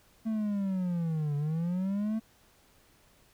triangle linear two-way sweep, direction down then up, 224.6 to 142.9 to 224.6 Hz, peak -26 dBFS, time 0.25-2.2 s, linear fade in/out 20 ms, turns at 1.36 s, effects pink hiss -63 dBFS RMS until 3.33 s

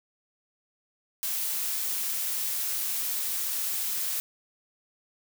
blue noise, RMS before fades -30 dBFS, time 1.23-4.2 s, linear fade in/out 0 ms, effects none

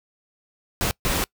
pink noise bursts at uneven times, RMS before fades -23 dBFS, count 2, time 0.81-0.91 / 1.05-1.24 s, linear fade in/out 0 ms, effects noise-tail reverb RT60 0.1 s tail -24 dB re dry

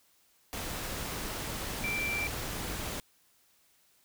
sine tone in noise, 2348 Hz, D7, 1 cent flat, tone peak -31 dBFS, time 1.84-2.27 s, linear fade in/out 0 ms, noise pink, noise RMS -37 dBFS, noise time 0.53-3 s, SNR +3 dB, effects white hiss -67 dBFS RMS until 4.04 s

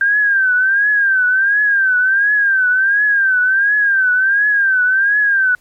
sine tone with vibrato, 1583 Hz, G6, 17 cents sharp, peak -10 dBFS, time 0.01-5.55 s, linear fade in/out 2 ms, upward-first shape triangle, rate 1.4 Hz, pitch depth 130 cents each way, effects pink hiss -55 dBFS RMS until 5.6 s + MP3 64 kbps

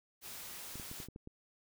white noise, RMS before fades -47 dBFS, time 0.21-1.08 s, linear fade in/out 50 ms
clicks, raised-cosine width 3 ms, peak -34 dBFS, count 7, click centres 0.756 / 0.798 / 0.914 / 1.002 / 1.086 / 1.161 / 1.274 s
effects none

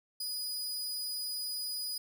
sawtooth tone, 4945 Hz, D#8, 12 cents flat, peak -32 dBFS, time 0.2-1.98 s, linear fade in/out 5 ms, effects none

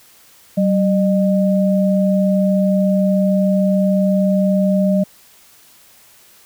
sine tone pair together, 191.51 / 608 Hz, G3 / D#5, -40 / -40 cents, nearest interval octave + minor sixth, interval 2000 cents, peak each -13 / -18 dBFS, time 0.57-5.04 s, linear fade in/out 10 ms, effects white hiss -48 dBFS RMS until 6.45 s

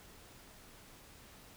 silence, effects pink hiss -57 dBFS RMS until 1.56 s

